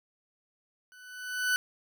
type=tone with level ramp; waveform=40% pulse; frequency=1495 Hz; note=F#6; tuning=17 cents sharp; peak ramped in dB=-52 to -22 dBFS; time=0.92-1.56 s; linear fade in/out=0 ms; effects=none